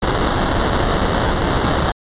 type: noise with sample-and-hold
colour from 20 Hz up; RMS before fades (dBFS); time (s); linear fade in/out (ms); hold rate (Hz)
pink; -17; 0.02-1.92; 10; 2450
effects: resampled to 8000 Hz